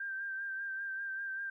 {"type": "tone with vibrato", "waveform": "sine", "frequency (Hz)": 1578, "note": "G6", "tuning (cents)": 11, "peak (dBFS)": -36, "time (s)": [0, 1.5], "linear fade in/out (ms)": 5, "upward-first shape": "sine", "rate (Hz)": 5.1, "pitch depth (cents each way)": 30, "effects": ["13-bit"]}